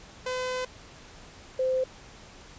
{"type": "tone pair in turn", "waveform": ["sawtooth", "sine"], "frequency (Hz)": [508, 517.5], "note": ["B4", "C5"], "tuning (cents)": [49, -19], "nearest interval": "unison", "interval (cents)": 32, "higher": "second", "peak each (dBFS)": [-25, -23], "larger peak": "second", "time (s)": [[0.26, 0.65], [1.59, 1.84]], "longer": "first", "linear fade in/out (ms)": 5, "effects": ["pink hiss -49 dBFS RMS until 2.58 s", "resampled to 16000 Hz"]}